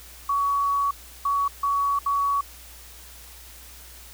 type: tone bursts at uneven times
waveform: sine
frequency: 1126 Hz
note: C#6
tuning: 27 cents sharp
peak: -20 dBFS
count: 4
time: 0.29-0.91 / 1.25-1.48 / 1.63-1.99 / 2.06-2.41 s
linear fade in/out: 5 ms
effects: added 60 Hz sine -47 dBFS peak until 4.13 s + white hiss -46 dBFS RMS until 4.13 s